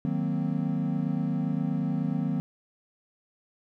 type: chord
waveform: triangle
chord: C half-diminished seventh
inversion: first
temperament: equal with one note detuned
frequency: 155.56 / 185 / 233.1 / 260.6 Hz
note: Eb3 / Gb3 / Bb3 / C4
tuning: 0 / 0 / 0 / -7 cents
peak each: -28 / -29 / -30 / -30 dBFS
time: 0.05-2.4 s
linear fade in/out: 0 ms
effects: none